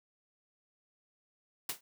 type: noise with exponential decay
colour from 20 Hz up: white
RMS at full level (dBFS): -31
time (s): 1.69-1.81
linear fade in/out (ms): 5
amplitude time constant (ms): 26
effects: high-pass 150 Hz 12 dB/octave